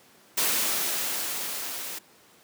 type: noise with level ramp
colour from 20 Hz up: white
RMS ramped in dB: -24 to -36 dBFS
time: 0.37-1.99 s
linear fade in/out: 10 ms
effects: pink hiss -56 dBFS RMS until 2.43 s + high-pass 200 Hz 12 dB/octave